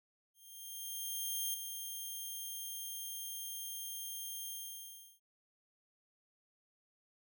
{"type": "tone with ADSR envelope", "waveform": "5% pulse", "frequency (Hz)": 3195, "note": "G7", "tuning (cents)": 32, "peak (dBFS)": -26, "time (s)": [0.34, 5.2], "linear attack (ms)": 1200, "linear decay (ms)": 4, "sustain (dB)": -7, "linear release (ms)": 700, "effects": []}